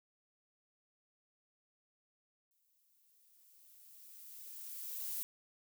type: noise with exponential growth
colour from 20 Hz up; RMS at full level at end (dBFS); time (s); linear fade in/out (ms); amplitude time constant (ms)
violet; -39; 2.51-5.23; 0; 590
effects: none